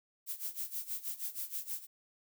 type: noise with tremolo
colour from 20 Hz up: violet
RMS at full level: -37 dBFS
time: 0.26-1.87 s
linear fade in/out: 50 ms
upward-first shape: sine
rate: 6.3 Hz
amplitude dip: 85%
effects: none